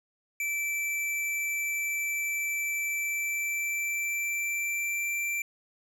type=tone with pitch glide; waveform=square; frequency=2326 to 2350 Hz; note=D7 to D7; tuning=-17 to +1 cents; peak=-29 dBFS; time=0.4-5.42 s; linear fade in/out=2 ms; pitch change=+18 cents; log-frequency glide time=2.91-5.1 s; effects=none